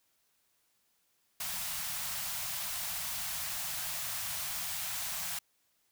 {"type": "band-stop noise", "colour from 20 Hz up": "white", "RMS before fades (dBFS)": -37, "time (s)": [1.4, 5.39], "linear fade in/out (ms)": 5, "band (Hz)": [200, 610], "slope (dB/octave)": 96, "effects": ["white hiss -74 dBFS RMS until 5.91 s"]}